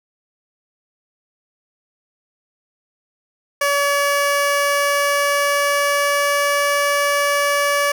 15% pulse tone with pitch glide, 569 to 573.3 Hz, C#5 to D5, +45 to -42 cents, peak -9 dBFS, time 3.61-7.92 s, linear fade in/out 5 ms, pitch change +13 cents, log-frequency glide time 3.87-6.72 s, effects none

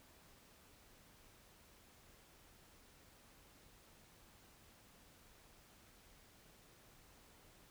silence, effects pink hiss -65 dBFS RMS until 7.7 s

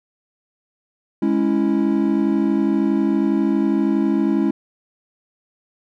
triangle chord, C# minor, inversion second, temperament equal, 207.7 / 277.2 / 329.6 Hz, G#3 / C#4 / E4, 0 / 0 / 0 cents, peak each -18 dBFS, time 1.22-4.51 s, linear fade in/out 5 ms, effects none

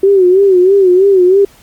sine tone with vibrato, 378.4 Hz, F#4, 39 cents sharp, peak -4 dBFS, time 0.03-1.45 s, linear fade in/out 5 ms, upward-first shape sine, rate 3.1 Hz, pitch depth 100 cents each way, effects pink hiss -44 dBFS RMS until 1.62 s + Opus 32 kbps

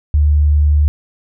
sine tone, 74.1 Hz, D2, 16 cents sharp, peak -8 dBFS, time 0.14-0.88 s, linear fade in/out 0 ms, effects none

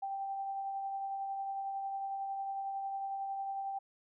sine tone with tremolo, 784 Hz, G5, in tune, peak -34 dBFS, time 0.02-3.79 s, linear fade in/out 10 ms, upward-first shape triangle, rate 11 Hz, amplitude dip 30%, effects none

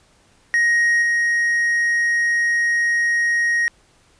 triangle tone with level steps, 1878 Hz, A#6, 12 cents sharp, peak -12 / -14 dBFS, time 0.54-3.68 s, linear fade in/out 0 ms, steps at 1.02 s, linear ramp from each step 5 ms, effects pink hiss -56 dBFS RMS until 4.19 s + resampled to 22050 Hz

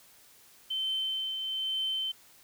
sine tone with tremolo, 3086 Hz, G7, 28 cents flat, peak -27 dBFS, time 0.7-2.12 s, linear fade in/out 10 ms, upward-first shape triangle, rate 1.1 Hz, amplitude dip 45%, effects tanh soft clip ceiling -24 dBFS + white hiss -58 dBFS RMS until 2.43 s

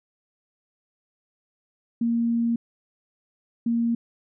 sine tone bursts at uneven times, 233.1 Hz, A#3, in tune, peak -20 dBFS, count 2, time 2.01-2.56 / 3.66-3.95 s, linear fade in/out 5 ms, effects none

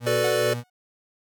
35% pulse tone with tremolo, 120 Hz, B2, 49 cents flat, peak -27 dBFS, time 0-0.64 s, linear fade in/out 50 ms, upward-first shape sine, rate 2.3 Hz, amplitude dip 60%
square chord, B minor seventh, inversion second, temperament equal, 370 / 440 / 493.9 / 587.3 Hz, F#4 / A4 / B4 / D5, 0 / 0 / 0 / 0 cents, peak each -29 / -27 / -27 / -25 dBFS, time 0.06-0.54 s, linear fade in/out 10 ms
sawtooth tone with exponential decay, 732 Hz, F#5, 19 cents flat, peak -24 dBFS, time 0.24-0.7 s, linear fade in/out 5 ms, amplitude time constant 100 ms
effects none

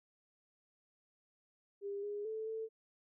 sine tone with pitch steps, 401.5 / 411.9 / 438.8 / 443.7 Hz, G4 / G#4 / A4 / A4, +41 / -14 / -5 / +14 cents, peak -38 dBFS, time 1.81-2.69 s, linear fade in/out 50 ms, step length 220 ms, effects none

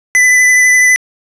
square tone with vibrato, 2000 Hz, B6, 21 cents sharp, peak -6 dBFS, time 0.15-0.96 s, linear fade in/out 0 ms, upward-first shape sine, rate 12 Hz, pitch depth 13 cents each way, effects resampled to 22050 Hz + 7-bit

